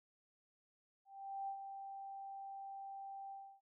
sine tone with ADSR envelope, 785 Hz, G5, 2 cents sharp, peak -39 dBFS, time 1.05-3.61 s, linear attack 430 ms, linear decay 85 ms, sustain -7 dB, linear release 300 ms, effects none

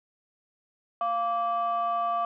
sine tone pair together, 695.1 / 1162 Hz, F5 / D6, -8 / -19 cents, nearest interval major sixth, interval 889 cents, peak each -26 dBFS, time 1.01-2.25 s, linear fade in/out 2 ms, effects tanh soft clip ceiling -20 dBFS

